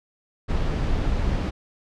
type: noise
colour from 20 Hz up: brown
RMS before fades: -23 dBFS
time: 0.48-1.51 s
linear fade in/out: 20 ms
effects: low-pass 5000 Hz 12 dB/octave